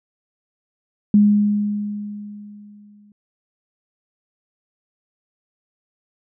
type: tone with exponential decay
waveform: sine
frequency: 206.9 Hz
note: G#3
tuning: 6 cents flat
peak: -8 dBFS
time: 1.14-3.12 s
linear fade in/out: 2 ms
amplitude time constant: 430 ms
effects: none